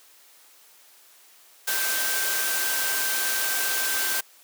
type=tone in noise; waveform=sine; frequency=1560 Hz; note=G6; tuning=9 cents flat; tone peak=-30 dBFS; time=1.67-4.21 s; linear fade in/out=10 ms; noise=white; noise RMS=-26 dBFS; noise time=1.67-4.21 s; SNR=-7 dB; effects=white hiss -54 dBFS RMS until 4.43 s + high-pass 400 Hz 12 dB/octave